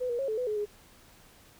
sine tone with pitch steps, 502 / 477.5 / 544 / 435.8 / 499.6 / 424.8 / 415.3 Hz, B4 / A#4 / C#5 / A4 / B4 / G#4 / G#4, +28 / +42 / -33 / -17 / +20 / +39 / 0 cents, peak -28 dBFS, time 0-0.658 s, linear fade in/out 20 ms, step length 94 ms, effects pink hiss -57 dBFS RMS until 1.59 s

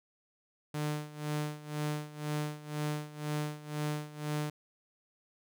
sawtooth tone with tremolo, 150 Hz, D3, 37 cents sharp, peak -27 dBFS, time 0.74-4.5 s, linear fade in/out 5 ms, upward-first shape sine, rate 2 Hz, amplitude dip 85%, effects none

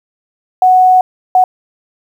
sine tone bursts at uneven times, 740 Hz, F#5, in tune, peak -4 dBFS, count 2, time 0.62-1.01 / 1.35-1.44 s, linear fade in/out 2 ms, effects 7-bit

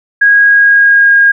sine tone with pitch glide, 1644 to 1627 Hz, G#6 to G#6, -18 to -36 cents, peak -3 dBFS, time 0.21-1.32 s, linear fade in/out 10 ms, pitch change -18 cents, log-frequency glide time 0.44-1.13 s, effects none

